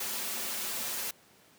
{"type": "noise with comb filter", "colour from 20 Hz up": "white", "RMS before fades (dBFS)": -35, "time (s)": [0, 1.11], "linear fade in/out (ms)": 5, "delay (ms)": 6.5, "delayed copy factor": -1, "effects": ["pink hiss -60 dBFS RMS until 1.58 s", "high-pass 150 Hz 12 dB/octave"]}